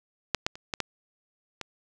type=clicks; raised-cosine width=0.2 ms; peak=-6 / -8 / -25 / -12 / -10 / -17 dBFS; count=6; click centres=0.347 / 0.465 / 0.555 / 0.738 / 0.803 / 1.613 s; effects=none